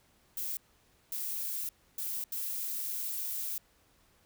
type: noise bursts at uneven times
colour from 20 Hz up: violet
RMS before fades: -36 dBFS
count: 4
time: 0.37-0.57 / 1.12-1.69 / 1.98-2.24 / 2.32-3.58 s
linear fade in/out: 2 ms
effects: pink hiss -67 dBFS RMS until 4.25 s